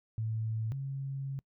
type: tone pair in turn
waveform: sine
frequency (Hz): 110.9 / 136.43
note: A2 / C#3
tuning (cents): +14 / -27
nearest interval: major third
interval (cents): 359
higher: second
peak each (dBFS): -31 / -34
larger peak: first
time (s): 0.18-0.72 / 0.72-1.39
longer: second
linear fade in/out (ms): 0
effects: noise-tail reverb RT60 0.1 s tail -26 dB re dry